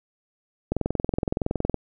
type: click train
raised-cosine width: 2 ms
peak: -10 dBFS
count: 23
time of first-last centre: 0.72-1.743 s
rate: 21.5 Hz
effects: none